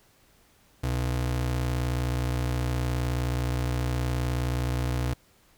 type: ring-modulated tone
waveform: square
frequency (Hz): 95.9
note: G2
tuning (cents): -37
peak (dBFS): -23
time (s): 0.83-5.14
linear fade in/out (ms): 10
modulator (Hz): 29.6
effects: pink hiss -61 dBFS RMS until 5.57 s